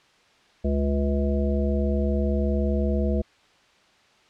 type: harmonic tone with a mistuned harmonic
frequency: 70.2 Hz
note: C#2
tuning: 22 cents sharp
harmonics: 1 / 3 / 5 / 7 / 9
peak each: -23 / -26 / -31 / -31 / -32 dBFS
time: 0.64-3.22 s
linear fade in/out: 10 ms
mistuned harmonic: 9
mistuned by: +21 cents
effects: white hiss -58 dBFS RMS until 4.29 s + low-pass 4000 Hz 12 dB/octave